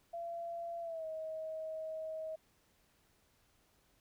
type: tone with pitch glide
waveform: sine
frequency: 680 to 634.5 Hz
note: F5 to D#5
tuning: -46 to +34 cents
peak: -39 dBFS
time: 0.13-2.36 s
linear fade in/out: 10 ms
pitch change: -120 cents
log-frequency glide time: 0.81-1.06 s
effects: pink hiss -72 dBFS RMS until 4 s